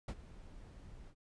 brown noise with ADSR envelope, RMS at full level -35 dBFS, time 0.08-1.15 s, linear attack 6 ms, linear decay 53 ms, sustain -18 dB, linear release 71 ms, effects resampled to 22050 Hz

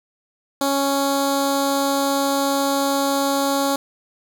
10% pulse tone with notch filter, 277.2 Hz, C#4, in tune, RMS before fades -20 dBFS, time 0.61-3.76 s, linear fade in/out 2 ms, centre 1900 Hz, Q 0.97, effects none

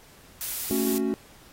blue noise, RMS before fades -31 dBFS, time 0.41-0.98 s, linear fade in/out 0 ms
triangle chord, F# minor, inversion first, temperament just, 222 / 277.5 / 370 Hz, A3 / C#4 / F#4, +16 / +2 / 0 cents, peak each -26 dBFS, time 0.71-1.14 s, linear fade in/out 0 ms
effects pink hiss -53 dBFS RMS until 1.52 s + AAC 48 kbps

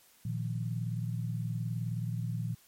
sine chord, Bb suspended fourth, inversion none, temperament equal, 116.54 / 155.56 / 174.61 Hz, Bb2 / Eb3 / F3, 0 / 0 / 0 cents, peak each -33 / -38 / -39 dBFS, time 0.25-2.55 s, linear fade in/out 5 ms, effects white hiss -62 dBFS RMS until 2.67 s + MP3 64 kbps

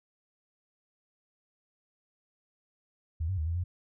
sine tone with pitch steps, 80.3 / 94.9 / 77.8 / 83.7 / 88.7 Hz, E2 / F#2 / D#2 / E2 / F2, -45 / +44 / 0 / +27 / +27 cents, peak -28 dBFS, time 3.2-3.64 s, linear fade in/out 10 ms, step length 88 ms, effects none

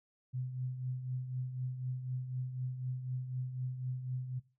sine tone with tremolo, 127.6 Hz, C3, 43 cents flat, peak -33 dBFS, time 0.33-4.4 s, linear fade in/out 20 ms, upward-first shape triangle, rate 4 Hz, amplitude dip 65%, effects noise-tail reverb RT60 0.3 s tail -17 dB re dry

